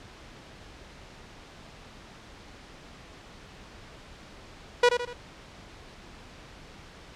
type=tone with echo; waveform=sawtooth; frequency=486.1 Hz; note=B4; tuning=28 cents flat; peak=-12 dBFS; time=4.83-4.89 s; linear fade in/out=5 ms; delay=81 ms; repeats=3; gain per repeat=-7 dB; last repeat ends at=5.133 s; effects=pink hiss -48 dBFS RMS until 7.15 s + low-pass 5000 Hz 12 dB/octave